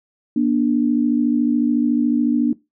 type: tone pair together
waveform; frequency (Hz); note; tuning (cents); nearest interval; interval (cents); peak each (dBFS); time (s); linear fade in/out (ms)
sine; 240 / 293.9; B3 / D4; -49 / +1; major third; 350; -17; 0.36-2.53; 5
effects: noise-tail reverb RT60 0.2 s tail -19 dB re dry